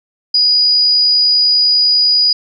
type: tone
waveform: sine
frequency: 4915 Hz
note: D#8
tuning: 22 cents flat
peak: -8 dBFS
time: 0.34-2.33 s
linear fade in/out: 5 ms
effects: none